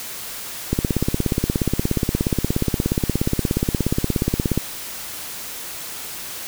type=click train; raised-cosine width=3 ms; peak=-5 dBFS; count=66; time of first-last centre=0.73-4.576 s; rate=16.9 Hz; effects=white hiss -32 dBFS RMS until 6.47 s